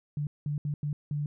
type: tone bursts at uneven times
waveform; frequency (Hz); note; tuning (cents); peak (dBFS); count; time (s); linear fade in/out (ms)
sine; 146.83; D3; 0; -28; 5; 0.17-0.27 / 0.46-0.58 / 0.65-0.74 / 0.83-0.93 / 1.11-1.26; 2
effects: none